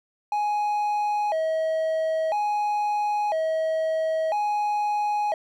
triangle tone with vibrato, 730 Hz, F#5, 24 cents flat, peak -20 dBFS, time 0.32-5.34 s, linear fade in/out 2 ms, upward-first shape square, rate 0.5 Hz, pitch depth 230 cents each way, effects none

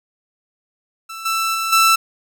sawtooth tone with level steps, 1329 Hz, E6, 14 cents sharp, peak -26 / -14 / -16 / -7 dBFS, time 1.09-1.96 s, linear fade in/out 10 ms, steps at 1.25 / 1.54 / 1.72 s, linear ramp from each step 10 ms, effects none

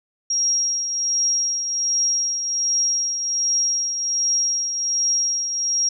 sine tone with tremolo, 5620 Hz, F8, 10 cents sharp, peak -16 dBFS, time 0.3-5.89 s, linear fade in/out 5 ms, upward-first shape triangle, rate 1.3 Hz, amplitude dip 55%, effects none

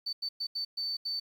sine tone bursts at uneven times, 4537 Hz, C#8, 39 cents sharp, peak -30 dBFS, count 6, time 0.06-0.13 / 0.22-0.29 / 0.4-0.47 / 0.55-0.65 / 0.77-0.97 / 1.05-1.2 s, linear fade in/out 10 ms, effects tanh soft clip ceiling -27 dBFS + 10-bit

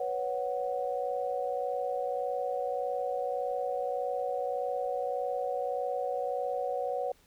sine chord, B suspended second, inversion none, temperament just, 493.9 / 555.6 / 740.8 Hz, B4 / C#5 / F#5, 0 / +4 / +2 cents, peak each -34 dBFS, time 0-7.12 s, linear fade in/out 5 ms, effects pink hiss -64 dBFS RMS until 7.26 s

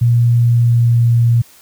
sine tone with pitch glide, 118.9 to 117.81 Hz, A#2 to A#2, +35 to +19 cents, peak -8 dBFS, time 0.01-1.42 s, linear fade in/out 10 ms, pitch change -16 cents, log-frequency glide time 0.38-1.09 s, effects white hiss -45 dBFS RMS until 1.61 s

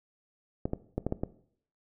clicks, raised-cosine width 2 ms, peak -16 dBFS, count 6, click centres 0.655 / 0.734 / 0.98 / 1.066 / 1.124 / 1.235 s, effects noise-tail reverb RT60 0.6 s tail -17 dB re dry

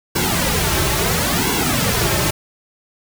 pink noise with flanger, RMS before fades -18 dBFS, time 0.15-2.31 s, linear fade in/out 10 ms, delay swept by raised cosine 1.6 to 4.2 ms, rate 0.73 Hz, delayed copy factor -0.9, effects none

